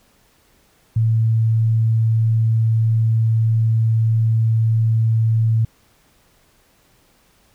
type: tone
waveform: sine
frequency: 112.3 Hz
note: A2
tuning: 36 cents sharp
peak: -13 dBFS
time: 0.96-5.65 s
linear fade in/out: 5 ms
effects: pink hiss -57 dBFS RMS until 7.54 s